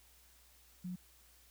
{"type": "tone", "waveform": "sine", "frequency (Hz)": 180.8, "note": "F#3", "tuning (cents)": -40, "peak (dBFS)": -39, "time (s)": [0.84, 0.96], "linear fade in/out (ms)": 10, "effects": ["added 60 Hz sine -67 dBFS peak until 1.5 s", "white hiss -65 dBFS RMS until 1.5 s"]}